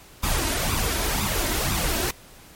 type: noise with flanger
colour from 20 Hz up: pink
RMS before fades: -24 dBFS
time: 0.23-2.11 s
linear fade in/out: 5 ms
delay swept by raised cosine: 0.81 to 3.21 ms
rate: 2 Hz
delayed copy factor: +0.6
effects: pink hiss -48 dBFS RMS until 2.55 s + MP3 64 kbps